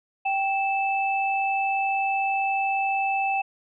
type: tone pair together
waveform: sine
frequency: 783 / 2634 Hz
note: G5 / E7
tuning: -2 / -2 cents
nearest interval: octave + major sixth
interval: 2100 cents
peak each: -23 / -27 dBFS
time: 0.25-3.42 s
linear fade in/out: 10 ms
effects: none